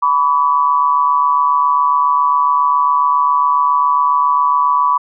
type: tone pair together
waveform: sine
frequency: 991.7 / 1139 Hz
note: B5 / C#6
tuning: +7 / +47 cents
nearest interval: major second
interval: 240 cents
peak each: -13 dBFS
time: 0.02-4.98 s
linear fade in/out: 10 ms
effects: none